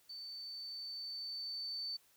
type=tone with level ramp; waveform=sine; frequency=4536 Hz; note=C#8; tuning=39 cents sharp; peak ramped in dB=-45 to -38 dBFS; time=0.09-1.97 s; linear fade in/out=10 ms; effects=white hiss -69 dBFS RMS until 2.16 s